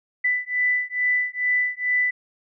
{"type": "beating tone pair", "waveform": "sine", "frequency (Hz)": [1988, 1990.3], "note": ["B6", "B6"], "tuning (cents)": [11, 13], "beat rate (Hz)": 2.3, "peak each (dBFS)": -23, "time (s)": [0.24, 2.11], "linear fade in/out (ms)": 10, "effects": []}